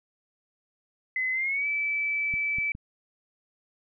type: tone with pitch glide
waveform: sine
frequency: 2034 to 2310 Hz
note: C7 to D7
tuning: -50 to -29 cents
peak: -25 dBFS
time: 1.16-2.72 s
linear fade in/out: 2 ms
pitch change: +221 cents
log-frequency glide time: 1.32-1.67 s
type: clicks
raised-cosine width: 5 ms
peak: -27 dBFS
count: 3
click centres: 2.339 / 2.585 / 2.751 s
effects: none